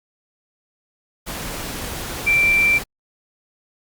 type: tone in noise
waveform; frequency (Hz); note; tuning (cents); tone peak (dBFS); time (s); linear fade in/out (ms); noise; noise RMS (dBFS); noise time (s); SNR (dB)
sine; 2349; D7; 0; -13; 2.26-2.79; 20; pink; -29; 1.26-2.84; +13
effects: Opus 48 kbps